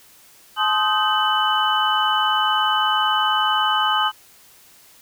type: tone cluster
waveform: sine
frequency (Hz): 857 / 1048 / 1252 / 1548 / 2994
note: A5 / C6 / D#6 / G6 / F#7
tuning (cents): -46 / +2 / +10 / -22 / +20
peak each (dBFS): -22 / -27 / -21 / -25 / -22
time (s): 0.56-4.12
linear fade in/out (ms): 50
effects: white hiss -50 dBFS RMS until 5.01 s